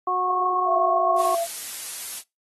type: harmonic tone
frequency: 365.4 Hz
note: F#4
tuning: 22 cents flat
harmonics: 1 / 2 / 3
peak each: -30 / -26 / -23 dBFS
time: 0.07-1.35 s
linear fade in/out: 5 ms
type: tone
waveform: sine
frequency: 676 Hz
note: E5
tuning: 43 cents sharp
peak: -22 dBFS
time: 0.65-1.47 s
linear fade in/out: 50 ms
type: noise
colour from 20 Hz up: blue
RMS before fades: -31 dBFS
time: 1.16-2.23 s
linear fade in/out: 50 ms
effects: noise-tail reverb RT60 0.2 s tail -22 dB re dry + AAC 32 kbps